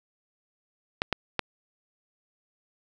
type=clicks; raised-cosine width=0.3 ms; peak=-8 dBFS; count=3; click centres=1.019 / 1.127 / 1.393 s; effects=none